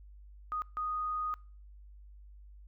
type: tone bursts at uneven times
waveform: sine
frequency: 1241 Hz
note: D#6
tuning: 5 cents flat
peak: -32 dBFS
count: 2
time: 0.52-0.62 / 0.77-1.34 s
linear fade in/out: 0 ms
effects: noise-tail reverb RT60 0.4 s tail -24 dB re dry + added 50 Hz sine -50 dBFS peak until 2.67 s